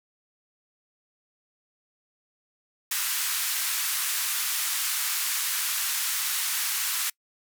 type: band-pass noise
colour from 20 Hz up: white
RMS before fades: -28 dBFS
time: 2.91-7.1 s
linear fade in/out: 5 ms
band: 1100 to 16000 Hz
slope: 24 dB/octave
effects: noise-tail reverb RT60 0.1 s tail -26 dB re dry